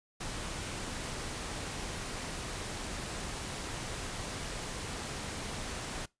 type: noise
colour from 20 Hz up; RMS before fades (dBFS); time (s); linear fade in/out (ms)
pink; -39; 0.2-6.06; 10
effects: noise-tail reverb RT60 0.2 s tail -22 dB re dry + resampled to 22050 Hz